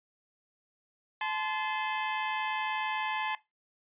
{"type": "tone pair together", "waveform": "20% pulse", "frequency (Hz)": [863.8, 1035], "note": ["A5", "C6"], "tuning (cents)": [-32, -19], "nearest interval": "minor third", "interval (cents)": 313, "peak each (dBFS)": [-27, -30], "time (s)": [1.21, 3.35], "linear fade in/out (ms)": 2, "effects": ["noise-tail reverb RT60 0.2 s tail -18 dB re dry", "resampled to 8000 Hz"]}